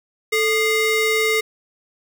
square ring-modulated tone, 831 Hz, G#5, 1 cent sharp, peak -14 dBFS, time 0.32-1.41 s, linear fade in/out 10 ms, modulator 1270 Hz, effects none

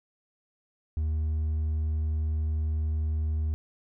sine tone with hard clipping, 77.78 Hz, D#2, in tune, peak -26 dBFS, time 0.97-3.54 s, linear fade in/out 0 ms, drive 2 dB, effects none

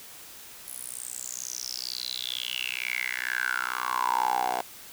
10% pulse tone with high-pass filter sweep, 62.2 Hz, B1, 13 cents sharp, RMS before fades -31 dBFS, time 0.68-4.61 s, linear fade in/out 0 ms, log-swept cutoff 11000 to 670 Hz, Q 9, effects white hiss -46 dBFS RMS until 4.92 s

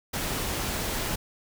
pink noise, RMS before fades -30 dBFS, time 0.13-1.16 s, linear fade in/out 10 ms, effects none

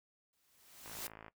white noise with exponential growth, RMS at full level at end -41 dBFS, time 0.33-1.07 s, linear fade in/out 1 ms, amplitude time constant 160 ms
click train, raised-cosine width 0.5 ms, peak -35 dBFS, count 24, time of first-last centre 0.86-1.282 s, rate 54.5 Hz
effects noise-tail reverb RT60 0.1 s tail -18 dB re dry

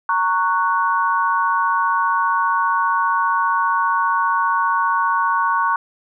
sine chord, F# major, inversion first, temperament just, 925 / 1110 / 1480 Hz, A#5 / C#6 / F#6, -14 / +2 / 0 cents, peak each -20 / -18 / -22 dBFS, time 0.09-5.76 s, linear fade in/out 2 ms, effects none

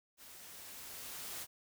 white noise with level ramp, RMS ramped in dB -55 to -43 dBFS, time 0.17-1.47 s, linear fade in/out 50 ms, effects none

